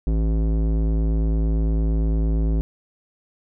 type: tone with low-pass filter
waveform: square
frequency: 54.4 Hz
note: A1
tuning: 19 cents flat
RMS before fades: -20 dBFS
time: 0.07-2.61 s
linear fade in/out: 0 ms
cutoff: 350 Hz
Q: 1
effects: none